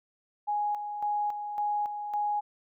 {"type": "tone with tremolo", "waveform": "sine", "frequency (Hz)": 830.6, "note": "G#5", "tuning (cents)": 0, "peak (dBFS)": -26, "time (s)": [0.47, 2.41], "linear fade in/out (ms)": 20, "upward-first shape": "square", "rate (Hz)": 1.8, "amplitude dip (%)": 55, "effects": []}